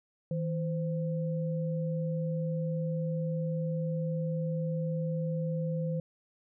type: tone pair together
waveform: sine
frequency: 160.7 / 517 Hz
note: E3 / C5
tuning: -44 / -21 cents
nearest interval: octave + minor sixth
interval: 2023 cents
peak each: -30 / -36 dBFS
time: 0.31-6 s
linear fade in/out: 2 ms
effects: none